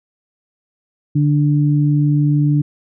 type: tone pair together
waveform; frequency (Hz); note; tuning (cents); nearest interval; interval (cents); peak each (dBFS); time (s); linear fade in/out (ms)
sine; 146.83 / 293.7; D3 / D4; 0 / 0; octave; 1200; -12 / -18; 1.15-2.62; 10
effects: none